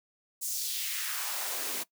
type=noise with high-pass filter sweep; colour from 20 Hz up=white; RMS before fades=-34 dBFS; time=0.41-1.84 s; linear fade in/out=20 ms; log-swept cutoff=7700 to 230 Hz; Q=1.6; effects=noise-tail reverb RT60 0.1 s tail -20 dB re dry